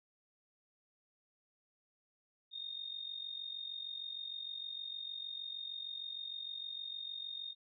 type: tone with amplitude modulation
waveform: sine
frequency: 3685 Hz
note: A#7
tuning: 21 cents flat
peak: -38 dBFS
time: 2.51-7.55 s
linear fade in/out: 50 ms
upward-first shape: sine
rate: 46.5 Hz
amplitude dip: 70%
effects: none